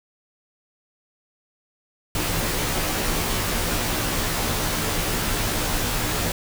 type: noise with comb filter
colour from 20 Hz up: pink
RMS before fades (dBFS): -24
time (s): 2.15-6.32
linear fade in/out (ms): 2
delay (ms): 15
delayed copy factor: -1
effects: none